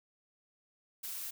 blue noise, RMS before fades -41 dBFS, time 1.03-1.31 s, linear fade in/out 10 ms, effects none

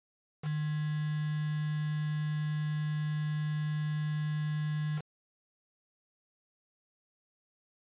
sine tone with quantisation, 151.7 Hz, D#3, 44 cents flat, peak -30 dBFS, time 0.42-5.02 s, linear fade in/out 50 ms, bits 7, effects resampled to 8000 Hz

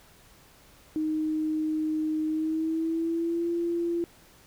sine tone with pitch glide, 311.1 to 341.2 Hz, D#4 to F4, 0 to -40 cents, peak -25 dBFS, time 0.96-4.04 s, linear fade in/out 0 ms, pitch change +160 cents, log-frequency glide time 2.26-3.49 s, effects pink hiss -56 dBFS RMS until 4.46 s

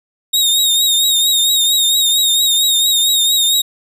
sawtooth tone with vibrato, 3729 Hz, A#7, in tune, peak -8 dBFS, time 0.33-3.62 s, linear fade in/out 10 ms, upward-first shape triangle, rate 4.4 Hz, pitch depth 62 cents each way, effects none

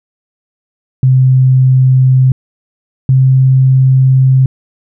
sine tone pair in turn, 130 / 131.51 Hz, C3 / C3, -11 / +9 cents, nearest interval unison, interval 20 cents, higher second, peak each -4 dBFS, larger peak neither, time 1.03-2.32 / 3.09-4.46 s, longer second, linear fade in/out 2 ms, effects none

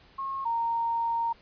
sine tone pair in turn, 1083 / 926 Hz, C#6 / A#5, -41 / -12 cents, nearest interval minor third, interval 271 cents, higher first, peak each -30 / -25 dBFS, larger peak second, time 0.18-0.45 / 0.45-1.33 s, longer second, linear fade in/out 10 ms, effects pink hiss -57 dBFS RMS until 1.41 s + resampled to 11025 Hz

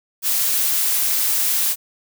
blue noise, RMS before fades -19 dBFS, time 0.22-1.76 s, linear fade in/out 50 ms, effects none

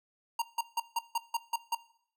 square tone bursts, 932.3 Hz, A#5, in tune, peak -28 dBFS, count 8, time 0.39-1.75 s, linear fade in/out 5 ms, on 30 ms, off 160 ms, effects noise-tail reverb RT60 0.6 s tail -18 dB re dry

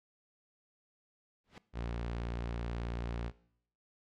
pink noise with exponential growth, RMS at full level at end -46 dBFS, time 1.44-1.58 s, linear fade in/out 1 ms, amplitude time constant 29 ms
sawtooth tone, 58.4 Hz, A#1, 4 cents sharp, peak -32 dBFS, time 1.73-3.32 s, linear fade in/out 50 ms
effects noise-tail reverb RT60 0.7 s tail -20 dB re dry + low-pass 4000 Hz 12 dB/octave

